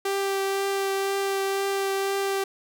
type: tone with vibrato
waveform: sawtooth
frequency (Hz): 392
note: G4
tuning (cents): 0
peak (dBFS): -20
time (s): 0.05-2.44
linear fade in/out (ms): 5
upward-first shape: triangle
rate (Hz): 2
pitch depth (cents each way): 12
effects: none